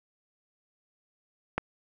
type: click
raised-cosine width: 0.5 ms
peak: -12 dBFS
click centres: 1.58 s
effects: none